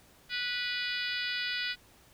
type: harmonic tone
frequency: 491.4 Hz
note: B4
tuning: 9 cents flat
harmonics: 3 / 4 / 5 / 6 / 7 / 8 / 9 / 10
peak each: -37 / -38 / -39 / -40 / -40 / -41 / -42 / -42 dBFS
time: 0.29-1.76 s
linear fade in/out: 50 ms
effects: pink hiss -60 dBFS RMS until 2.13 s